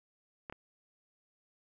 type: clicks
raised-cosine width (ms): 0.5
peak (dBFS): -26 / -29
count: 2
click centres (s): 0.498 / 0.525
effects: none

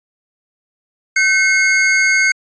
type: tone pair together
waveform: square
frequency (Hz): 1530 / 2164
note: G6 / C#7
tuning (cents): -42 / -42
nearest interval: tritone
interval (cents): 600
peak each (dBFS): -16 / -13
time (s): 1.16-2.32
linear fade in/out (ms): 5
effects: resampled to 16000 Hz

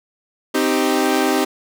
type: chord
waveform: sawtooth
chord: C minor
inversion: none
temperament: equal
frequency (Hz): 261.6 / 311.1 / 392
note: C4 / Eb4 / G4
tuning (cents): 0 / 0 / 0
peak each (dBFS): -16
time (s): 0.54-1.45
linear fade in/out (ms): 10
effects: none

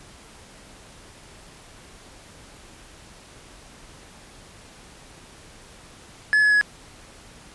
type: tone with pitch steps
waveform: triangle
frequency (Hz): 1711 / 1697.2 / 1683.5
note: A6 / G#6 / G#6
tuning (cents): -49 / +37 / +23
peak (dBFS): -13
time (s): 6.33-6.612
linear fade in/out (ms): 0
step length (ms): 94
effects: pink hiss -47 dBFS RMS until 7.54 s + resampled to 24000 Hz

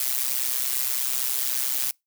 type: noise with amplitude modulation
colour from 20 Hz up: blue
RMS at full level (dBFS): -22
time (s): 0-1.91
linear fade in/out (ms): 2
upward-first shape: sine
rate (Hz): 129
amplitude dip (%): 85
effects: noise-tail reverb RT60 0.2 s tail -26 dB re dry

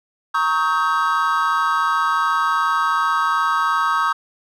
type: chord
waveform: triangle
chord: Eb dominant seventh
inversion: second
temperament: equal with one note detuned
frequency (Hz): 932.3 / 1108.7 / 1271.4 / 1568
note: Bb5 / Db6 / Eb6 / G6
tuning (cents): 0 / 0 / +37 / 0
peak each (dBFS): -23 / -19 / -18 / -22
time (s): 0.34-4.13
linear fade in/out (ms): 10
effects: none

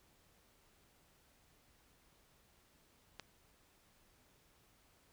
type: click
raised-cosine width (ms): 0.2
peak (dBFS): -28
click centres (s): 3.197
effects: pink hiss -70 dBFS RMS until 5.12 s

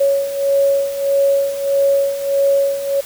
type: beating tone pair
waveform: sine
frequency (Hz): 554.4 / 556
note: C#5 / C#5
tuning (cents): 0 / +5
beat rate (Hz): 1.6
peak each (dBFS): -19 / -14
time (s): 0-3.01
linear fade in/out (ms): 10
effects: white hiss -35 dBFS RMS until 3.05 s

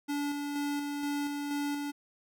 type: tone with tremolo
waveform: square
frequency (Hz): 288.2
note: D4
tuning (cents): -33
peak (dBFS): -31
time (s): 0.08-1.92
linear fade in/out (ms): 20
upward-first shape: square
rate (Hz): 2.1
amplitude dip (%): 30
effects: none

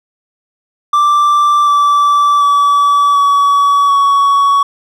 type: tone with pitch steps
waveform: triangle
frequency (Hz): 1174.7 / 1161.2 / 1147.9 / 1134.7 / 1121.7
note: D6 / D6 / D6 / C#6 / C#6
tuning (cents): 0 / -20 / -40 / +40 / +20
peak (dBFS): -5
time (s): 0.93-4.63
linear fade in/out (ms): 5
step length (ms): 740
effects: none

